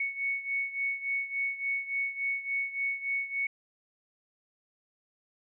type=beating tone pair; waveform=sine; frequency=2217 / 2220.5 Hz; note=C#7 / C#7; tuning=0 / +2 cents; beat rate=3.5 Hz; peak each=-31 / -35 dBFS; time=0-3.47 s; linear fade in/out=5 ms; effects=none